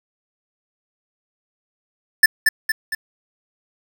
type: tone with echo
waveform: square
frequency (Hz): 1761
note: A6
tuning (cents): +1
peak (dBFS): -7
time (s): 2.23-2.26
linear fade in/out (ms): 5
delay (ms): 230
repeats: 3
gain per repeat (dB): -5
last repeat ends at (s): 2.95
effects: 7-bit